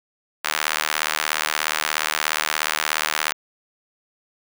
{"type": "tone with high-pass filter", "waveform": "sawtooth", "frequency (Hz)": 76.9, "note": "D#2", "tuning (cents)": -20, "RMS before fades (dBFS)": -24, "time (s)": [0.44, 3.33], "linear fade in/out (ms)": 10, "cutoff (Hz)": 1400, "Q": 1, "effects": []}